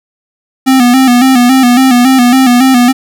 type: tone with vibrato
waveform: square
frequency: 253.3 Hz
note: B3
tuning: 44 cents sharp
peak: -4 dBFS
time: 0.66-2.93 s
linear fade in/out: 20 ms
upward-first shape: square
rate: 3.6 Hz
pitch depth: 68 cents each way
effects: none